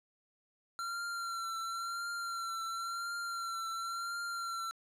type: tone with vibrato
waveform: square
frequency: 1367 Hz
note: F6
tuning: 37 cents flat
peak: -37 dBFS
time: 0.79-4.71 s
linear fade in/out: 0 ms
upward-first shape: triangle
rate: 0.95 Hz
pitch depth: 37 cents each way
effects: low-pass 11000 Hz 12 dB/octave